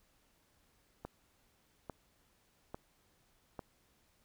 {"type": "click train", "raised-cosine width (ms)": 1, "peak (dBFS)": -28, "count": 4, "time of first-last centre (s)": [1.05, 3.592], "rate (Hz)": 1.18, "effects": ["pink hiss -72 dBFS RMS until 4.24 s"]}